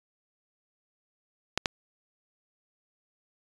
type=clicks; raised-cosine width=0.2 ms; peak=-7 dBFS; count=2; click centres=1.576 / 1.658 s; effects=resampled to 22050 Hz